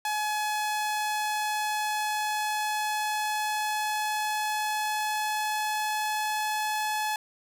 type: tone with pitch glide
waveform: sawtooth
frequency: 848 to 854.9 Hz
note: G#5 to G#5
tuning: +36 to +50 cents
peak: -23 dBFS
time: 0.05-7.16 s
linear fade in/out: 2 ms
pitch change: +14 cents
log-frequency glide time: 0.36-6.92 s
effects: none